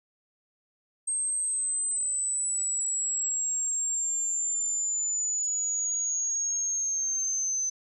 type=linear sweep; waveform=sine; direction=down; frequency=8400 to 6130 Hz; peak=-26 dBFS; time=1.07-7.7 s; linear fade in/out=10 ms; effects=none